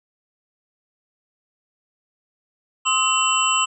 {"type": "tone cluster", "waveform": "sine", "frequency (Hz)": [1052, 1279, 2737, 3027, 7730], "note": ["C6", "D#6", "F7", "F#7", "B8"], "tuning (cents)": [9, 47, -36, 39, -38], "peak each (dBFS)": -23, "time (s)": [2.85, 3.66], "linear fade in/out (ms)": 20, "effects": []}